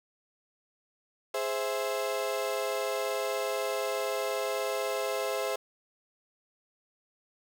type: chord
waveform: 35% pulse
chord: Ab augmented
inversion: none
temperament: equal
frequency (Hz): 415.3 / 523.3 / 659.3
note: Ab4 / C5 / E5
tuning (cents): 0 / 0 / 0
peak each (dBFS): -33 / -31 / -33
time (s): 1.34-5.56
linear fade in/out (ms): 5
effects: none